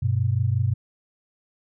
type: tone pair together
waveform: sine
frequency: 98 / 123.47 Hz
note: G2 / B2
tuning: 0 / 0 cents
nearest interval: major third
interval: 400 cents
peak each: -22 dBFS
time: 0.02-0.74 s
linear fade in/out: 10 ms
effects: none